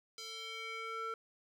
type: tone with band-pass filter sweep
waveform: square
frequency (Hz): 450.1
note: A4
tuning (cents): +39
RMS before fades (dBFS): -43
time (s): 0.18-1.14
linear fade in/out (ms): 2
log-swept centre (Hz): 4900 to 1200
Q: 2.1
effects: 12-bit